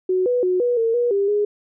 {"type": "tone with pitch steps", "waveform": "sine", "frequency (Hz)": [370.1, 492.7, 365.2, 486.4, 455.2, 482, 398.8, 414.3], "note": ["F#4", "B4", "F#4", "B4", "A#4", "B4", "G4", "G#4"], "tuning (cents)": [0, -4, -23, -26, -41, -42, 30, -4], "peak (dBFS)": -16, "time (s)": [0.09, 1.45], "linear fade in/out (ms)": 5, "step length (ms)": 170, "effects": []}